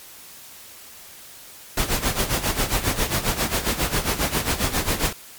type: noise with tremolo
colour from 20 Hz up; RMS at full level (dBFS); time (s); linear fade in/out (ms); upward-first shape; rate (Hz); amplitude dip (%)
pink; -20; 1.77-5.13; 5; sine; 7.4; 75
effects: white hiss -43 dBFS RMS until 5.38 s + MP3 96 kbps